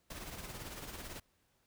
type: noise with tremolo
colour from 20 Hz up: pink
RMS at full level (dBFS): -44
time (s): 0.1-1.2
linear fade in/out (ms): 5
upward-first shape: sine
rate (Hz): 18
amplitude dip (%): 50
effects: pink hiss -75 dBFS RMS until 1.66 s